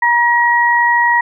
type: tone pair together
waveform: sine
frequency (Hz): 951.5 / 1903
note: A#5 / A#6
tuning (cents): +35 / +35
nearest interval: octave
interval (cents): 1200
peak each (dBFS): -12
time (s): 0.02-1.21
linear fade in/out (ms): 5
effects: none